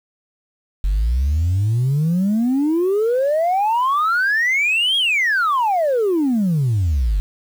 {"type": "exponential two-way sweep", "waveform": "sine", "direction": "up then down", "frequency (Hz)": [45.15, 3322, 45.15], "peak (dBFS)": -13, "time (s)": [0.84, 7.2], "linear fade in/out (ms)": 0, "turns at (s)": 4.97, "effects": ["tanh soft clip ceiling -12 dBFS", "7-bit"]}